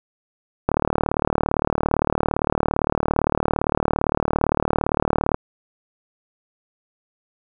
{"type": "click train", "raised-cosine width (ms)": 1, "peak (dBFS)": -4, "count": 176, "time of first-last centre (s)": [0.69, 5.344], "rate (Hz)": 37.6, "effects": []}